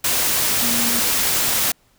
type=tone in noise; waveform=sine; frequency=235.8 Hz; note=A#3; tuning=20 cents sharp; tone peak=-25 dBFS; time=0.62-1 s; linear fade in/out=5 ms; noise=white; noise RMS=-19 dBFS; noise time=0.04-1.72 s; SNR=-9 dB; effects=pink hiss -59 dBFS RMS until 1.98 s